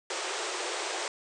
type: band-pass noise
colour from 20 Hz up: pink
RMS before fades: -34 dBFS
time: 0.1-1.08 s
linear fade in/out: 2 ms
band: 340 to 8800 Hz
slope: 96 dB/octave
effects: none